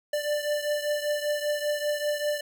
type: beating tone pair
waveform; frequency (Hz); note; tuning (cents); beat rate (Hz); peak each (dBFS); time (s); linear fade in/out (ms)
square; 590 / 595.1; D5 / D5; +8 / +23; 5.1; -28 / -32; 0.13-2.41; 5
effects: none